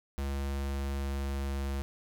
square tone with pitch glide, 69.3 to 68.82 Hz, C#2 to C#2, 0 to -12 cents, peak -32 dBFS, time 0.18-1.82 s, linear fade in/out 0 ms, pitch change -12 cents, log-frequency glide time 0.37-1.7 s, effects none

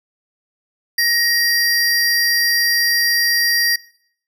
square tone pair together, 1887 / 4723 Hz, A#6 / D8, +21 / +9 cents, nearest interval octave + major third, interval 1588 cents, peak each -17 / -18 dBFS, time 0.98-3.76 s, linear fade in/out 5 ms, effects noise-tail reverb RT60 0.6 s tail -21 dB re dry

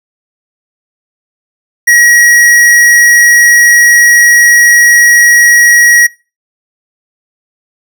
square tone, 1906 Hz, A#6, 38 cents sharp, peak -3 dBFS, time 1.87-6.07 s, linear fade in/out 10 ms, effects noise-tail reverb RT60 0.3 s tail -23 dB re dry

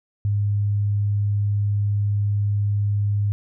sine tone, 102.4 Hz, G#2, 24 cents flat, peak -18 dBFS, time 0.25-3.32 s, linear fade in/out 0 ms, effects none

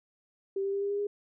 sine tone with pitch steps, 390.7 / 394.3 / 398 / 401.7 / 405.4 / 409.2 Hz, G4 / G4 / G4 / G4 / G#4 / G#4, -6 / +10 / +26 / +42 / -42 / -26 cents, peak -28 dBFS, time 0.56-1.07 s, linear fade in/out 5 ms, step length 85 ms, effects none

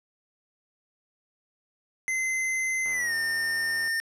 square tone with pitch glide, 2061 to 1815.1 Hz, C7 to A#6, -27 to -47 cents, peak -26 dBFS, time 2.08-4 s, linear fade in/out 0 ms, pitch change -220 cents, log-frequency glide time 2.91-3.14 s
click train, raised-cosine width 0.5 ms, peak -30 dBFS, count 87, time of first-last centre 2.86-3.877 s, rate 84.6 Hz
effects low-pass 12000 Hz 12 dB/octave

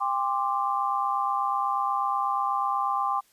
sine chord, G suspended fourth, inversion none, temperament equal with one note detuned, 800 / 1046.5 / 1174.7 Hz, G5 / C6 / D6, +35 / 0 / 0 cents, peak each -28 dBFS, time 0-3.21 s, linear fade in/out 20 ms, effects white hiss -63 dBFS RMS until 3.32 s + resampled to 32000 Hz

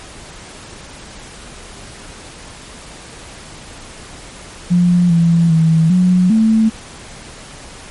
sine tone with pitch steps, 176.2 / 167.9 / 161.6 / 181.4 / 221.1 Hz, F3 / E3 / E3 / F#3 / A3, +16 / +32 / -34 / -34 / +9 cents, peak -8 dBFS, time 4.7-6.7 s, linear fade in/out 20 ms, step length 400 ms, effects pink hiss -35 dBFS RMS until 7.9 s + MP3 48 kbps

